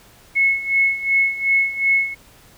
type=tone with tremolo; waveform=sine; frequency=2188 Hz; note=C#7; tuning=23 cents flat; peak=-12 dBFS; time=0.35-2.15 s; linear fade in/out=20 ms; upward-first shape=sine; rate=2.7 Hz; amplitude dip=80%; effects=pink hiss -49 dBFS RMS until 2.57 s